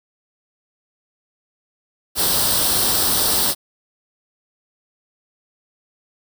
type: noise with comb filter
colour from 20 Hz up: white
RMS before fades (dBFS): -18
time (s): 2.15-3.55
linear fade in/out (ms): 50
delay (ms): 0.22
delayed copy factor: +0.65
effects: none